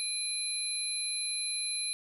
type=tone cluster; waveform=sine; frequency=2423 / 4062 / 10950 Hz; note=D#7 / B7 / F9; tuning=-47 / +48 / -35 cents; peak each=-40 / -34 / -35 dBFS; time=0-1.93 s; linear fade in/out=0 ms; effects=10-bit